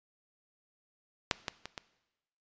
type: clicks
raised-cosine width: 0.2 ms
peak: -8 / -15 / -22 / -21 dBFS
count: 4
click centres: 1.312 / 1.482 / 1.656 / 1.778 s
effects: noise-tail reverb RT60 1.0 s tail -18 dB re dry + resampled to 16000 Hz